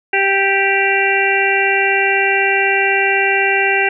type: harmonic tone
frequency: 392 Hz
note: G4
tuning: in tune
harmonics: 1 / 2 / 4 / 5 / 6 / 7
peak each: -19 / -19 / -19 / -19 / -19 / -19 dBFS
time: 0.13-3.89 s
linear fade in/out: 5 ms
effects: none